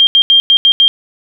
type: tone bursts at uneven times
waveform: sine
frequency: 3194 Hz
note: G7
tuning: 32 cents sharp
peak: -4 dBFS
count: 6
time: 0-0.07 / 0.15-0.22 / 0.3-0.4 / 0.5-0.57 / 0.65-0.72 / 0.8-0.88 s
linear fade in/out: 0 ms
effects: none